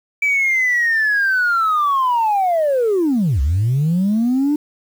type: linear two-way sweep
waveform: sine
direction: down then up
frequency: 2317 to 63 to 302.1 Hz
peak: -12 dBFS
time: 0.22-4.56 s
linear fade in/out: 5 ms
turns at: 3.41 s
effects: tanh soft clip ceiling -11 dBFS + 7-bit